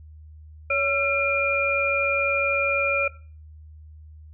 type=tone cluster; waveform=sine; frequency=560 / 1353 / 2404 Hz; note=C#5 / E6 / D7; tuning=+18 / +45 / +40 cents; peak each=-25 / -27 / -22 dBFS; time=0.7-3.08 s; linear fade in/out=5 ms; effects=noise-tail reverb RT60 0.4 s tail -19 dB re dry + added 77 Hz sine -42 dBFS peak until 4.33 s